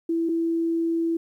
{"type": "tone pair in turn", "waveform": "sine", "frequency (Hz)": [331.7, 331.7], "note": ["E4", "E4"], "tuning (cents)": [11, 11], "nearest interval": "unison", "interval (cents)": 0, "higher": "neither", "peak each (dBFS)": -21, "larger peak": "neither", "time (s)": [[0.09, 0.29], [0.29, 1.17]], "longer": "second", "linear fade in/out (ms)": 5, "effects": ["10-bit"]}